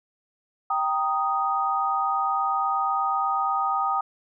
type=chord; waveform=sine; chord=Eb major; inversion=first; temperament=equal; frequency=784 / 932.3 / 1244.5 Hz; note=G5 / Bb5 / Eb6; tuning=0 / 0 / 0 cents; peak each=-26 / -30 / -24 dBFS; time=0.7-4.01 s; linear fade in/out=5 ms; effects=none